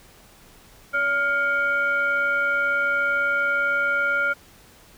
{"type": "tone with frequency modulation", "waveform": "sine", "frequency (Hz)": 1406, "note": "F6", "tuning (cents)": 11, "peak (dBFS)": -19, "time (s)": [0.93, 4.34], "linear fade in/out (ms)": 20, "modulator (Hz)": 835, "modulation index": 0.57, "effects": ["pink hiss -51 dBFS RMS until 4.97 s"]}